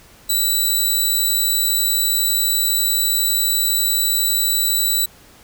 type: tone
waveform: 10% pulse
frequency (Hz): 3951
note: B7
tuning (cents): 0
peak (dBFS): -8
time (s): 0.29-5.06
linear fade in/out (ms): 10
effects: pink hiss -47 dBFS RMS until 5.43 s